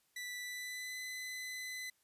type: tone with pitch glide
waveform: sawtooth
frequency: 1975.5 to 2014 Hz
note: B6 to B6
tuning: 0 to +33 cents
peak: -38 dBFS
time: 0.16-1.9 s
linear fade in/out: 5 ms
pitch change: +33 cents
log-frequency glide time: 0.41-0.99 s
effects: white hiss -75 dBFS RMS until 2.03 s + resampled to 32000 Hz